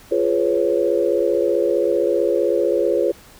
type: chord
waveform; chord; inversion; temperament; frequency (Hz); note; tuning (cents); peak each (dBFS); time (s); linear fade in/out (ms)
sine; C# dominant seventh; first; just; 346.5 / 415.8 / 498.9 / 554.4; E#4 / G#4 / B4 / C#5; -14 / +2 / +17 / 0; -21; 0.11-3.12; 10
effects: pink hiss -46 dBFS RMS until 3.39 s

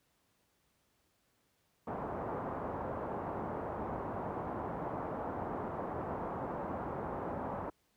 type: low-pass noise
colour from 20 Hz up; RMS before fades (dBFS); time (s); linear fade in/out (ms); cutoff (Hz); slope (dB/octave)
white; -39; 1.87-7.7; 5; 1000; 24
effects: pink hiss -75 dBFS RMS until 7.96 s + high-pass 60 Hz 12 dB/octave

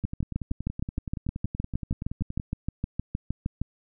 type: two click trains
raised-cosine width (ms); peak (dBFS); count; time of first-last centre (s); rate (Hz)
5; -20 / -15; 26 / 24; 0.04-2.398 / 0.05-3.616; 10.6 / 6.45
effects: none

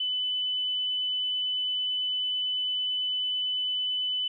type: tone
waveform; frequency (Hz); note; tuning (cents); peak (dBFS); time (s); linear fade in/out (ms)
sine; 3003; F#7; +25; -26; 0-4.28; 5
effects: none

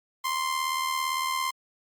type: tone with amplitude modulation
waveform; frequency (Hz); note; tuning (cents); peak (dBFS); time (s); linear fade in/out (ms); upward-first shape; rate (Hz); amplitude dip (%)
sawtooth; 1046.5; C6; 0; -20; 0.24-1.51; 10; sine; 77.7; 55
effects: Opus 32 kbps

